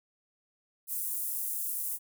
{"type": "high-pass noise", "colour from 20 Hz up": "pink", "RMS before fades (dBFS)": -34, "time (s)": [0.87, 1.99], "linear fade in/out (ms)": 50, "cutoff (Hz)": 10000, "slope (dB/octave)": 24, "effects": []}